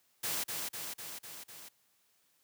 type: noise with echo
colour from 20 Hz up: white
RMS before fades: -35 dBFS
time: 0.23-0.44 s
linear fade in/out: 10 ms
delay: 250 ms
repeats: 5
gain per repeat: -3 dB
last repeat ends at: 1.69 s
effects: white hiss -72 dBFS RMS until 2.43 s + high-pass 80 Hz 12 dB/octave